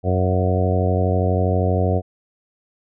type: harmonic tone with a mistuned harmonic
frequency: 92.5 Hz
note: F#2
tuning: in tune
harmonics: 1 / 2 / 3 / 4 / 5 / 6 / 7 / 8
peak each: -18 / -25 / -28 / -28 / -25 / -27 / -27 / -28 dBFS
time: 0.03-2.02 s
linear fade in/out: 50 ms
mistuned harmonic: 8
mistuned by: -28 cents
effects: none